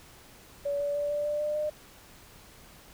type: tone with pitch steps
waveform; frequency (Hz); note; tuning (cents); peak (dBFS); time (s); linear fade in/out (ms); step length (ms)
sine; 570 / 575.6 / 581.3 / 587 / 592.8 / 598.7 / 604.6; C#5 / D5 / D5 / D5 / D5 / D5 / D#5; +48 / -35 / -18 / -1 / +16 / +33 / -50; -27; 0.65-1.7; 10; 150
effects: pink hiss -53 dBFS RMS until 2.93 s